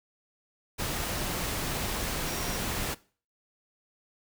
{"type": "tone in noise", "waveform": "sine", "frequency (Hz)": 5640, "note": "F8", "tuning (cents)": 16, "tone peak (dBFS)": -43, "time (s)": [2.26, 2.58], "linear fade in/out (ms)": 20, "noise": "pink", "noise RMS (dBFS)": -32, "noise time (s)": [0.78, 2.95], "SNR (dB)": -14, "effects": ["noise-tail reverb RT60 0.4 s tail -20 dB re dry"]}